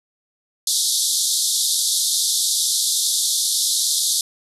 pink band-pass noise, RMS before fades -20 dBFS, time 0.67-4.21 s, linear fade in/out 2 ms, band 3500 to 12000 Hz, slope 96 dB/octave, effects none

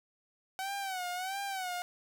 sawtooth tone with vibrato, 754 Hz, F#5, 32 cents sharp, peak -31 dBFS, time 0.59-1.82 s, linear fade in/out 0 ms, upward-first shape sine, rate 1.5 Hz, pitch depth 100 cents each way, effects none

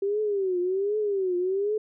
sine tone with vibrato, 389.6 Hz, G4, 11 cents flat, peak -23 dBFS, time 0.02-1.78 s, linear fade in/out 5 ms, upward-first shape triangle, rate 1.3 Hz, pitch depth 180 cents each way, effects none

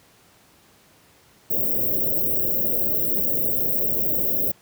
white band-stop noise, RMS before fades -22 dBFS, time 1.5-4.52 s, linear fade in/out 10 ms, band 640 to 14000 Hz, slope 96 dB/octave, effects pink hiss -55 dBFS RMS until 4.61 s + high-pass 80 Hz 12 dB/octave

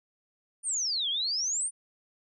sine exponential two-way sweep, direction down then up, 9397 to 3136 to 9397 Hz, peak -27 dBFS, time 0.63-1.71 s, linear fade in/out 50 ms, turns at 1.09 s, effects none

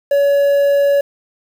triangle tone with quantisation, 565 Hz, C#5, 33 cents sharp, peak -8 dBFS, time 0.11-1.01 s, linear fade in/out 5 ms, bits 6, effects none

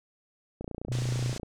click train, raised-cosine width 2 ms, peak -23 dBFS, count 25, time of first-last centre 0.61-1.432 s, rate 29.2 Hz
sine tone, 123.47 Hz, B2, in tune, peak -27 dBFS, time 0.87-1.36 s, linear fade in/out 50 ms
white low-pass noise, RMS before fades -43 dBFS, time 0.92-1.38 s, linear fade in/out 2 ms, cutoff 7400 Hz, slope 24 dB/octave
effects none

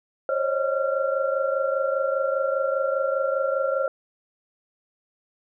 sine tone cluster, 534 / 559 / 624 / 1374 Hz, C5 / C#5 / D#5 / F6, +35 / +14 / +5 / -29 cents, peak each -24 / -27 / -30 / -29 dBFS, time 0.29-3.88 s, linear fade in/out 2 ms, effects none

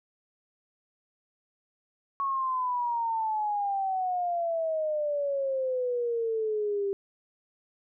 sine exponential sweep, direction down, 1108.7 to 392.7 Hz, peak -26 dBFS, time 2.2-6.93 s, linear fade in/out 0 ms, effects none

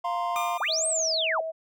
triangle chord, F suspended fourth, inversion none, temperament equal, 698.5 / 932.3 / 1046.5 Hz, F5 / Bb5 / C6, 0 / 0 / 0 cents, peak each -27 / -31 / -28 dBFS, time 0.04-0.58 s, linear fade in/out 10 ms
25% pulse tone with exponential decay, 1204 Hz, D6, 43 cents sharp, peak -24 dBFS, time 0.36-1.24 s, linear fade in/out 0 ms, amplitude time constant 190 ms
sine linear two-way sweep, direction up then down, 466.2 to 8610 to 466.2 Hz, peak -24 dBFS, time 0.6-1.41 s, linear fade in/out 10 ms, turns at 0.87 s
sine tone with pitch glide, 641 to 645.5 Hz, E5 to E5, -49 to -37 cents, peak -29 dBFS, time 0.68-1.52 s, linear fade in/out 20 ms, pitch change +12 cents, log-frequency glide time 1.03-1.36 s
effects none

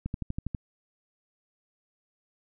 click train, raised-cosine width 5 ms, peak -19 dBFS, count 7, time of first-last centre 0.06-0.548 s, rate 12.3 Hz, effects none

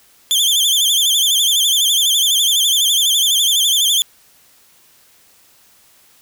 sawtooth tone with vibrato, 3325 Hz, G#7, 1 cent sharp, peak -9 dBFS, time 0.31-4.02 s, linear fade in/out 0 ms, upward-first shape sine, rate 12 Hz, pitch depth 120 cents each way, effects white hiss -51 dBFS RMS until 6.21 s

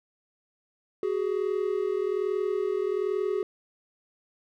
triangle tone pair together, 375.3 / 416.5 Hz, F#4 / G#4, +25 / +5 cents, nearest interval major second, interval 180 cents, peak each -26 dBFS, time 1.03-3.43 s, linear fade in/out 2 ms, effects none

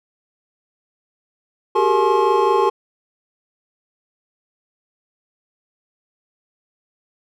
triangle tone cluster, 380.6 / 405.5 / 459.6 / 853 / 1066 Hz, F#4 / G#4 / A#4 / G#5 / C6, +49 / -41 / -25 / +46 / +32 cents, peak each -18 dBFS, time 1.75-2.7 s, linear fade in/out 10 ms, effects none

